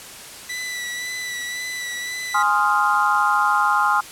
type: tone with vibrato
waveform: sawtooth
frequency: 1975.5 Hz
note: B6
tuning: in tune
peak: -23 dBFS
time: 0.49-2.43 s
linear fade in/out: 10 ms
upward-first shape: sine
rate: 1.9 Hz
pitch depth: 25 cents each way
type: chord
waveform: sine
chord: F minor seventh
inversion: first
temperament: equal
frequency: 830.6 / 1046.5 / 1244.5 / 1396.9 Hz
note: Ab5 / C6 / Eb6 / F6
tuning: 0 / 0 / 0 / 0 cents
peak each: -21 dBFS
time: 2.34-4.01 s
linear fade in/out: 10 ms
effects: white hiss -38 dBFS RMS until 4.11 s + low-pass 11000 Hz 12 dB/octave